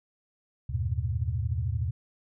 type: tone cluster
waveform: sine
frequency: 77 / 94 / 110.6 / 123.8 Hz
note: D#2 / F#2 / A2 / B2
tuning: -17 / +28 / +9 / +5 cents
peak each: -31 / -32 / -32 / -33 dBFS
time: 0.69-1.91 s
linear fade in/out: 10 ms
effects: none